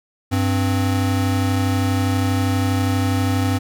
square tone pair together, 98 / 261.6 Hz, G2 / C4, 0 / 0 cents, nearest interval octave + perfect fourth, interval 1700 cents, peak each -19 / -22 dBFS, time 0.31-3.59 s, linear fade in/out 20 ms, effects none

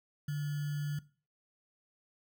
sine tone with sample-and-hold, 146.83 Hz, D3, in tune, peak -32 dBFS, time 0.28-0.99 s, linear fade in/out 5 ms, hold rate 1575 Hz, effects noise-tail reverb RT60 0.4 s tail -19 dB re dry

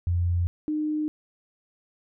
sine tone pair in turn, 87.31 / 304.9 Hz, F2 / D#4, 0 / -35 cents, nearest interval octave + minor seventh, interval 2165 cents, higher second, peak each -21 / -24 dBFS, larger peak first, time 0.07-0.47 / 0.68-1.08 s, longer neither, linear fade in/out 0 ms, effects none

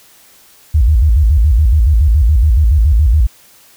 sine tone with vibrato, 65 Hz, C2, 11 cents flat, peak -6 dBFS, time 0.74-3.27 s, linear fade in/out 10 ms, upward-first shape square, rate 7.1 Hz, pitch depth 280 cents each way, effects white hiss -45 dBFS RMS until 3.76 s

